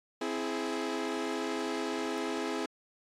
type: chord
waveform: sawtooth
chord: C augmented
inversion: none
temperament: equal with one note detuned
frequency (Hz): 261.6 / 329.6 / 419.4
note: C4 / E4 / G#4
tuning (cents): 0 / 0 / +17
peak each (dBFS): -33 / -32 / -32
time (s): 0.21-2.66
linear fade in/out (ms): 5
effects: low-pass 7000 Hz 12 dB/octave + AAC 64 kbps